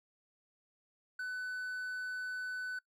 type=tone; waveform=triangle; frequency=1500 Hz; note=F#6; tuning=23 cents sharp; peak=-35 dBFS; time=1.19-2.79 s; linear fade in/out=5 ms; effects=noise-tail reverb RT60 0.1 s tail -24 dB re dry